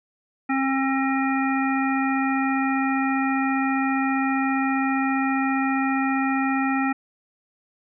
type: harmonic tone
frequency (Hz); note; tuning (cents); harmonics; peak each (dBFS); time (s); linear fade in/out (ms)
268.5; C4; +45; 1 / 3 / 5 / 7 / 9; -22 / -27 / -29 / -30 / -32; 0.49-6.93; 10
effects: none